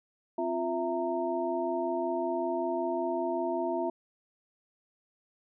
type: tone cluster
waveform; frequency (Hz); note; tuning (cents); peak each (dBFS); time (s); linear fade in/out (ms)
sine; 262.6 / 347.9 / 664 / 921; C4 / F4 / E5 / A#5; +6 / -7 / +12 / -21; -37 / -32 / -32 / -36; 0.38-3.9; 5
effects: none